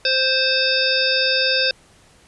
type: harmonic tone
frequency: 523.3 Hz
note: C5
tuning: in tune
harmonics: 1 / 3 / 5 / 7 / 9 / 10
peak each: -23 / -23 / -23 / -23 / -23 / -23 dBFS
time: 0.05-1.71 s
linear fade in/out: 2 ms
effects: pink hiss -52 dBFS RMS until 2.27 s + resampled to 24000 Hz